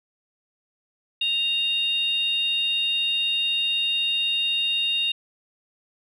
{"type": "tone pair together", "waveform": "sine", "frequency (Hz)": [2794, 3710], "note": ["F7", "A#7"], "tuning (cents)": [0, -9], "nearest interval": "perfect fourth", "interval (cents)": 491, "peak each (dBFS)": -23, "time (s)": [1.21, 5.12], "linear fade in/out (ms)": 5, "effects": ["tanh soft clip ceiling -14 dBFS"]}